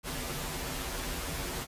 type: noise with comb filter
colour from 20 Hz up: pink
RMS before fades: -36 dBFS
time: 0.03-1.67 s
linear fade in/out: 50 ms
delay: 9.6 ms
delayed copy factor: -0.75
effects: resampled to 32000 Hz